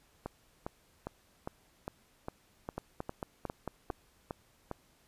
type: two click trains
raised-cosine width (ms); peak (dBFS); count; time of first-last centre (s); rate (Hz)
1; -22 / -23; 6 / 12; 2.78-3.901 / 0.26-4.713; 4.46 / 2.47
effects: pink hiss -67 dBFS RMS until 5.07 s + resampled to 32000 Hz